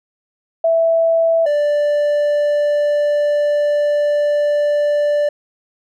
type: tone pair in turn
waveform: sine / triangle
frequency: 659.3 / 587.4 Hz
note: E5 / D5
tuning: 0 / 0 cents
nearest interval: major second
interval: 200 cents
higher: first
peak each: -11 dBFS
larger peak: neither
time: 0.64-1.46 / 1.46-5.29 s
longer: second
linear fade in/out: 5 ms
effects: none